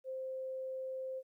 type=tone; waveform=sine; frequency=523 Hz; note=C5; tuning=1 cent flat; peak=-38 dBFS; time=0.04-1.23 s; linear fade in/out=50 ms; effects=13-bit